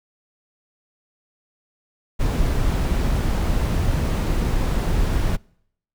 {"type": "noise", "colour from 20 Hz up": "brown", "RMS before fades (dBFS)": -20, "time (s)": [2.19, 5.37], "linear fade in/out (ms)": 20, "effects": ["noise-tail reverb RT60 0.7 s tail -26 dB re dry"]}